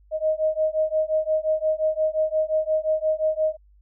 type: beating tone pair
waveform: sine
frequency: 622.3 / 628 Hz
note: D#5 / D#5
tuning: 0 / +16 cents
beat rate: 5.7 Hz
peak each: -23 dBFS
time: 0.11-3.57 s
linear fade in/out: 50 ms
effects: added 50 Hz sine -52 dBFS peak until 3.81 s